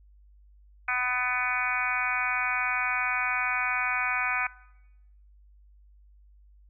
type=harmonic tone with a mistuned harmonic; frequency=250 Hz; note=B3; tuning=21 cents sharp; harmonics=3 / 4 / 5 / 6 / 7 / 8 / 9 / 10; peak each=-36 / -37 / -33 / -30 / -37 / -38 / -30 / -33 dBFS; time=0.88-4.47 s; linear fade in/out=5 ms; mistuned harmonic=10; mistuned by=-26 cents; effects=noise-tail reverb RT60 0.9 s tail -21 dB re dry + added 50 Hz sine -53 dBFS peak until 6.69 s